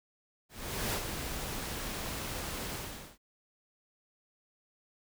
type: noise with ADSR envelope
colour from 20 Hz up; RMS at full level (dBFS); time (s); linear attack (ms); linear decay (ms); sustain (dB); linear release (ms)
pink; -32; 0.49-3.18; 440; 85; -6; 460
effects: none